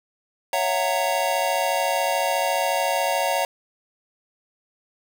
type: chord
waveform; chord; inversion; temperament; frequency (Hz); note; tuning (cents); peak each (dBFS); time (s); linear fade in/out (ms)
square; F# dominant seventh; second; just; 555 / 666 / 740 / 925; C#5 / E5 / F#5 / A#5; +2 / +18 / 0 / -14; -27; 0.53-3.45; 2
effects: none